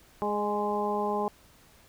harmonic tone with a mistuned harmonic, 207.7 Hz, G#3, in tune, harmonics 1 / 2 / 3 / 4 / 5, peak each -34 / -31 / -35 / -31 / -34 dBFS, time 0.22-1.28 s, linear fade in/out 0 ms, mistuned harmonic 3, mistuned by -22 cents, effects pink hiss -58 dBFS RMS until 1.88 s

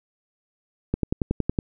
click train, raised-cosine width 3 ms, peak -9 dBFS, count 8, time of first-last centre 0.94-1.588 s, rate 10.8 Hz, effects none

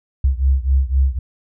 sine beating tone pair, 65.41 / 69.31 Hz, C2 / C#2, 0 / 0 cents, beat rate 3.9 Hz, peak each -15 / -17 dBFS, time 0.24-1.19 s, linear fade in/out 5 ms, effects none

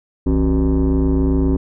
sine tone with frequency modulation, 168.2 Hz, E3, 35 cents sharp, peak -10 dBFS, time 0.26-1.57 s, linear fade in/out 10 ms, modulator 103 Hz, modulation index 1.8, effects tanh soft clip ceiling -12 dBFS

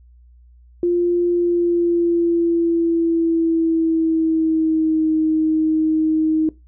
sine tone with pitch glide, 349.2 to 314.7 Hz, F4 to D#4, 0 to +20 cents, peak -14 dBFS, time 0.83-6.49 s, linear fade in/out 2 ms, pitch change -180 cents, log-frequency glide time 1.29-5.11 s, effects noise-tail reverb RT60 0.2 s tail -19 dB re dry + added 60 Hz sine -45 dBFS peak until 6.67 s

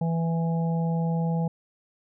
harmonic tone, 165.6 Hz, E3, 8 cents sharp, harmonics 1 / 3 / 4 / 5, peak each -23 / -35 / -39 / -36 dBFS, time 0.01-1.48 s, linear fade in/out 5 ms, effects none

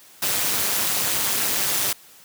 white noise with amplitude modulation, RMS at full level -19 dBFS, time 0.22-1.93 s, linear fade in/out 5 ms, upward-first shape sine, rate 204 Hz, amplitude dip 80%, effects white hiss -49 dBFS RMS until 2.24 s + high-pass 80 Hz 12 dB/octave

